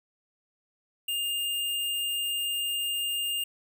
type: tone with sample-and-hold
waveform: sine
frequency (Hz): 2816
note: F7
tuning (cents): +14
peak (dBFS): -27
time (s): 1.08-3.44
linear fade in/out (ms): 5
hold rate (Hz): 11025
effects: none